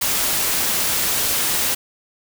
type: noise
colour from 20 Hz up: white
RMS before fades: -20 dBFS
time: 0.01-1.75 s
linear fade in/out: 10 ms
effects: none